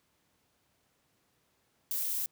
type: noise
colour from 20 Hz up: violet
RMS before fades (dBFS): -33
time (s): 1.91-2.26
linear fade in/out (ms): 0
effects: pink hiss -73 dBFS RMS until 2.31 s + high-pass 80 Hz 12 dB/octave